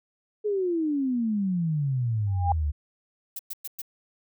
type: exponential sweep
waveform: sine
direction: down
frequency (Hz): 430 to 71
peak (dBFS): -23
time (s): 0.44-2.72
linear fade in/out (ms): 20
type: tone with exponential growth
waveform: sine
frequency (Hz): 804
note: G5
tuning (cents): +44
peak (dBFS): -18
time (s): 2.27-2.52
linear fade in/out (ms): 2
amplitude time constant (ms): 53
type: noise bursts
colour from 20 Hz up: violet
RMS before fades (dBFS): -34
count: 4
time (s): 3.36-3.818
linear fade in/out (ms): 5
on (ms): 32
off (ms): 110
effects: none